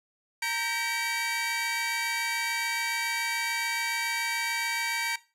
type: tone cluster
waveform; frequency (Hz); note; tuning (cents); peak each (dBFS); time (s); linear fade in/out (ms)
sawtooth; 925 / 1571 / 1917 / 2299; A#5 / G6 / A#6 / D7; -14 / +3 / +48 / -37; -31 / -32 / -34 / -27; 0.42-5.16; 5
effects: noise-tail reverb RT60 0.3 s tail -18 dB re dry + low-pass 12000 Hz 12 dB/octave